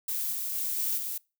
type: noise with level steps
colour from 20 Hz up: violet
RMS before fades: -31 / -33 / -31 / -29 / -34 dBFS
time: 0.08-1.18 s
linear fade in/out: 5 ms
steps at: 0.32 / 0.54 / 0.78 / 0.97 s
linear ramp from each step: 10 ms
effects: noise-tail reverb RT60 0.3 s tail -25 dB re dry